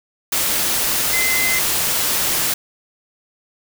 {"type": "tone in noise", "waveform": "sine", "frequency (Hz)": 2055, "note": "C7", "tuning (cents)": -32, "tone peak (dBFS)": -19, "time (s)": [1.13, 1.59], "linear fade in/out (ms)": 5, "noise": "white", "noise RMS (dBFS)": -19, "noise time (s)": [0.32, 2.54], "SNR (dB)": -3, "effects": []}